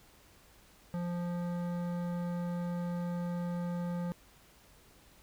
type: tone with hard clipping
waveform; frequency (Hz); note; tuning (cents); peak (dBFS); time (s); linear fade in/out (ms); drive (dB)
sine; 174.61; F3; 0; -35; 0.94-4.12; 0; 14
effects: added 50 Hz sine -68 dBFS peak until 5.22 s + pink hiss -61 dBFS RMS until 5.22 s